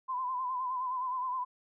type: tone with vibrato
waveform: sine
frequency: 1016 Hz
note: B5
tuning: 49 cents sharp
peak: -31 dBFS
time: 0.08-1.45 s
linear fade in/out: 20 ms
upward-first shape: sine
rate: 9.6 Hz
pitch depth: 56 cents each way
effects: none